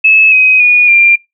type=tone with pitch steps; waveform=sine; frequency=2596 / 2524 / 2453 / 2385 Hz; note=E7 / D#7 / D#7 / D7; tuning=-27 / +24 / -25 / +26 cents; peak=-3 dBFS; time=0.04-1.16 s; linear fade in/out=10 ms; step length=280 ms; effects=noise-tail reverb RT60 0.2 s tail -24 dB re dry